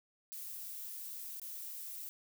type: noise with dropouts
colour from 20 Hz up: violet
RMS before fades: -45 dBFS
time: 0.32-2.09 s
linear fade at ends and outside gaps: 0 ms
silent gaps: 1.398-1.417 s
effects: none